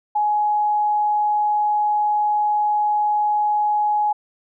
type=tone; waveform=sine; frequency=839 Hz; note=G#5; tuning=17 cents sharp; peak=-16 dBFS; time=0.15-4.13 s; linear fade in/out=10 ms; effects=none